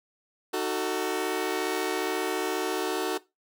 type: chord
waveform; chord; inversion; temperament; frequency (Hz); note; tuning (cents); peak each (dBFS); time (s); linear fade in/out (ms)
sawtooth; D# diminished; none; just; 311.1 / 373.4 / 448; D#4 / F#4 / A4; 0 / +16 / +31; -30 / -25 / -27; 0.53-3.18; 10
effects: noise-tail reverb RT60 0.2 s tail -17 dB re dry